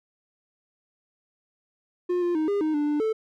triangle tone with pitch steps, 356.4 / 349.9 / 312.2 / 404.9 / 311 / 294.7 / 296.4 / 439.4 Hz, F4 / F4 / D#4 / G#4 / D#4 / D4 / D4 / A4, +35 / +3 / +6 / -44 / -1 / +6 / +16 / -2 cents, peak -20 dBFS, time 2.09-3.13 s, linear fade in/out 10 ms, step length 130 ms, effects none

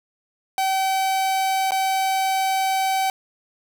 45% pulse tone with dropouts, 767 Hz, G5, 38 cents flat, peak -19 dBFS, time 0.58-3.1 s, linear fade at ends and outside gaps 1 ms, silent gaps 1.708-1.719 s, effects none

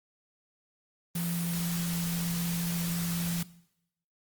sine tone in noise, 170.8 Hz, F3, 38 cents flat, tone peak -30 dBFS, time 1.15-3.43 s, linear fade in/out 5 ms, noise white, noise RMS -37 dBFS, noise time 1.15-3.43 s, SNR +4 dB, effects noise-tail reverb RT60 0.8 s tail -19 dB re dry + Opus 32 kbps

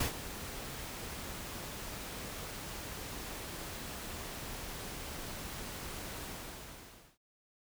pink noise with ADSR envelope, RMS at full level -31 dBFS, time 0-7.18 s, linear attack 7 ms, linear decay 110 ms, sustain -12 dB, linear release 960 ms, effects none

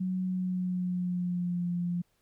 sine tone with pitch glide, 185 to 174.92 Hz, F#3 to F3, 0 to +3 cents, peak -28 dBFS, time 0-2.02 s, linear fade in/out 10 ms, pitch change -97 cents, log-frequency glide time 0.24-1.7 s, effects pink hiss -73 dBFS RMS until 2.21 s

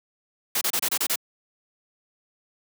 white noise bursts, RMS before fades -24 dBFS, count 7, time 0.55-1.158 s, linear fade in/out 5 ms, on 62 ms, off 29 ms, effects high-pass 200 Hz 12 dB/octave

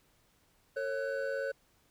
triangle tone cluster, 451 / 548 / 1503 Hz, A4 / C#5 / F#6, +43 / -20 / +27 cents, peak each -37 / -32 / -38 dBFS, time 0.76-1.52 s, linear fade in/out 10 ms, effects pink hiss -69 dBFS RMS until 1.9 s

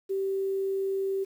sine tone with quantisation, 388.1 Hz, G4, 17 cents flat, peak -26 dBFS, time 0.09-1.25 s, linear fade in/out 20 ms, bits 9, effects none

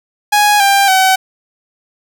sawtooth tone with pitch steps, 830.6 / 793.5 / 758.2 Hz, G#5 / G5 / F#5, 0 / +21 / +42 cents, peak -4 dBFS, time 0.32-1.16 s, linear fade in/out 10 ms, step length 280 ms, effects none

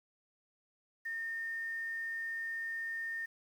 sine tone with quantisation, 1824 Hz, A#6, 38 cents flat, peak -36 dBFS, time 1.05-3.26 s, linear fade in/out 10 ms, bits 10, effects none

